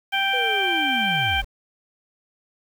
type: harmonic tone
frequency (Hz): 784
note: G5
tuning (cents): 0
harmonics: 1 / 2 / 3 / 4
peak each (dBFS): -25 / -25 / -25 / -25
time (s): 0.12-1.42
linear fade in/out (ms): 20
type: linear sweep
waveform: triangle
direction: down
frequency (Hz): 509 to 34.97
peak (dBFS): -26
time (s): 0.33-1.45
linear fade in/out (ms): 10
effects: 7-bit